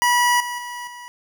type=tone with level steps; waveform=25% pulse; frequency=972 Hz; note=B5; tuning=28 cents flat; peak=-11 / -22 / -26 / -32 dBFS; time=0.02-1.08 s; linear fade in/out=0 ms; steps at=0.4 / 0.58 / 0.87 s; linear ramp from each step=5 ms; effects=8-bit